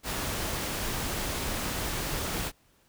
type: noise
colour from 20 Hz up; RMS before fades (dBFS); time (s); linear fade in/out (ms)
pink; -32; 0.03-2.52; 50
effects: pink hiss -65 dBFS RMS until 2.88 s